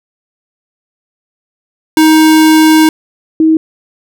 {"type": "tone pair in turn", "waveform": ["square", "sine"], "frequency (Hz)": [314.4, 318.1], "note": ["D#4", "D#4"], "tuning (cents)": [18, 38], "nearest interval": "unison", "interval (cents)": 20, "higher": "second", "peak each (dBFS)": -4, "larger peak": "neither", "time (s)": [[1.97, 2.89], [3.4, 3.57]], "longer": "first", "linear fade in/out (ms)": 2, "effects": []}